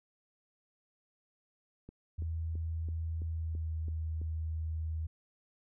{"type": "click train", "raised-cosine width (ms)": 3, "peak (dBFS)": -35, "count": 8, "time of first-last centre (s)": [1.89, 4.216], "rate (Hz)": 3.01}
{"type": "tone with pitch glide", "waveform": "sine", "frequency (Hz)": [81.4, 79.82], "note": ["E2", "D#2"], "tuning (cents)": [-21, 45], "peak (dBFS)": -33, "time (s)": [2.18, 5.07], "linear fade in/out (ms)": 10, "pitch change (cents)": -34, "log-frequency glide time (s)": [3.28, 3.78]}
{"effects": []}